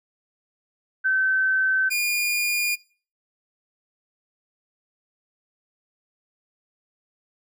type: tone pair in turn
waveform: sine / sawtooth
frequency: 1537 / 2426 Hz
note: G6 / D#7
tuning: -35 / -44 cents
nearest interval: minor sixth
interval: 791 cents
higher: second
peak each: -18 dBFS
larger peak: neither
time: 1.04-1.9 / 1.9-2.76 s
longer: neither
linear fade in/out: 20 ms
effects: noise-tail reverb RT60 0.4 s tail -21 dB re dry